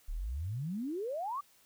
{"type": "exponential sweep", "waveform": "sine", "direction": "up", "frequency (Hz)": [33, 1200], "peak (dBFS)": -34, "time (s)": [0.08, 1.41], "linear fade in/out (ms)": 10, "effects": ["white hiss -65 dBFS RMS until 1.65 s"]}